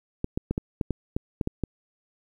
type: clicks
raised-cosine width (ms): 3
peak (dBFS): -13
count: 10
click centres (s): 0.244 / 0.375 / 0.51 / 0.579 / 0.812 / 0.907 / 1.165 / 1.412 / 1.474 / 1.637
effects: 9-bit